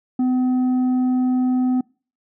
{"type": "tone with tanh clipping", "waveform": "sine", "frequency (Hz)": 253.6, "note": "B3", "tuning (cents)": 46, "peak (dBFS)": -17, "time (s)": [0.19, 1.81], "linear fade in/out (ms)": 5, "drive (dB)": 5, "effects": ["noise-tail reverb RT60 0.4 s tail -26 dB re dry"]}